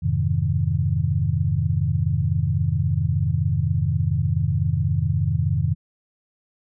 sine chord, F minor seventh, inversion none, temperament equal with one note detuned, 87.31 / 103.83 / 131.19 / 155.56 Hz, F2 / Ab2 / C3 / Eb3, 0 / 0 / +5 / 0 cents, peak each -24 dBFS, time 0.02-5.75 s, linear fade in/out 20 ms, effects none

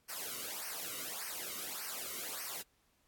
white noise with flanger, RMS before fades -42 dBFS, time 0.08-2.63 s, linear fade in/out 20 ms, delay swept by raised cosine 0.27 to 1.21 ms, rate 1.7 Hz, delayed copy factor -0.9, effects pink hiss -74 dBFS RMS until 3.07 s + AAC 64 kbps

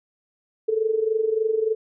sine tone with amplitude modulation, 440 Hz, A4, in tune, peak -16 dBFS, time 0.68-1.75 s, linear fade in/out 10 ms, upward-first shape sine, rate 23.4 Hz, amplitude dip 75%, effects none

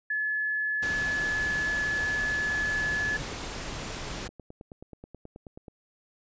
sine tone, 1715 Hz, A6, 45 cents flat, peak -26 dBFS, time 0.1-3.17 s, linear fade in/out 5 ms
pink noise, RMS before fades -36 dBFS, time 0.82-4.28 s, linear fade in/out 10 ms
click train, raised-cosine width 2 ms, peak -30 dBFS, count 31, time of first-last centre 2.47-5.682 s, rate 9.34 Hz
effects resampled to 16000 Hz

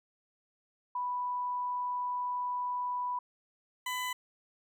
sine / 20% pulse tone pair in turn, 987.8 / 1001.6 Hz, B5 / B5, 0 / +24 cents, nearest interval unison, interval 24 cents, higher second, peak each -31 / -28 dBFS, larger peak second, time 0.95-3.19 / 3.86-4.13 s, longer first, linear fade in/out 5 ms, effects none

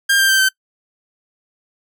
sawtooth tone with pitch steps, 1603 / 1582.8 / 1562.8 / 1543 Hz, G6 / G6 / G6 / G6, +38 / +16 / -6 / -28 cents, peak -8 dBFS, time 0.09-0.49 s, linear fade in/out 10 ms, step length 100 ms, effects noise-tail reverb RT60 0.1 s tail -24 dB re dry

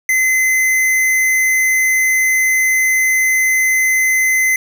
square tone, 2048 Hz, C7, 38 cents flat, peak -12 dBFS, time 0.09-4.56 s, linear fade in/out 2 ms, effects none

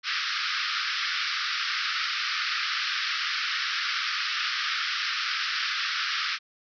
pink band-pass noise, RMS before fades -29 dBFS, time 0.03-6.39 s, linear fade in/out 50 ms, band 1200 to 5500 Hz, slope 96 dB/octave, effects none

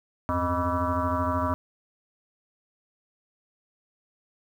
sine tone with frequency modulation, 620 Hz, D#5, 6 cents flat, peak -23 dBFS, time 0.29-1.54 s, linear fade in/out 0 ms, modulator 179 Hz, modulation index 3.7, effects 9-bit

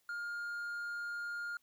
triangle tone, 1413 Hz, F6, 20 cents sharp, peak -36 dBFS, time 0.09-1.57 s, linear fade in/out 2 ms, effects white hiss -75 dBFS RMS until 1.62 s

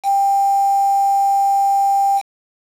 sine tone with quantisation, 792 Hz, G5, 18 cents sharp, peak -12 dBFS, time 0.03-2.22 s, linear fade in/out 50 ms, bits 5, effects low-pass 11000 Hz 12 dB/octave

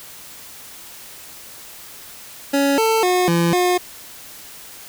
25% pulse tone with pitch steps, 279.4 / 445.7 / 362.4 / 169.9 / 359.2 Hz, C#4 / A4 / F#4 / F3 / F4, +14 / +22 / -36 / -47 / +49 cents, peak -11 dBFS, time 2.53-3.78 s, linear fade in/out 10 ms, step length 250 ms, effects white hiss -39 dBFS RMS until 4.88 s

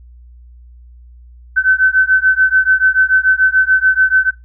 sine beating tone pair, 1522 / 1528.9 Hz, F#6 / G6, +48 / -44 cents, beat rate 6.9 Hz, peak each -12 dBFS, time 1.56-4.31 s, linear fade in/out 20 ms, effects noise-tail reverb RT60 0.2 s tail -17 dB re dry + added 60 Hz sine -37 dBFS peak until 4.44 s

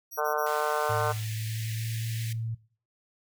15% pulse tone bursts, 5750 Hz, F8, 50 cents sharp, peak -33 dBFS, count 3, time 0.11-0.474 s, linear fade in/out 20 ms, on 100 ms, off 32 ms
harmonic tone, 150.6 Hz, D3, 44 cents sharp, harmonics 3 / 4 / 5 / 6 / 7 / 8 / 9 / 10, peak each -31 / -32 / -33 / -34 / -34 / -35 / -36 / -36 dBFS, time 0.17-1.13 s, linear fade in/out 20 ms
pink high-pass noise, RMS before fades -42 dBFS, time 0.46-2.33 s, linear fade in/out 5 ms, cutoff 1700 Hz, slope 96 dB/octave
sine tone with pitch glide, 108.5 to 113.43 Hz, A2 to A#2, -24 to -47 cents, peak -30 dBFS, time 0.89-2.55 s, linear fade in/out 10 ms, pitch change +77 cents, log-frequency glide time 1.11-2.04 s
effects noise-tail reverb RT60 0.4 s tail -18 dB re dry

